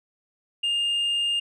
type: tone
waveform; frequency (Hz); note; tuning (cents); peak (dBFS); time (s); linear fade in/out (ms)
sine; 2818; F7; +15; -19; 0.63-1.4; 10
effects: tanh soft clip ceiling -21 dBFS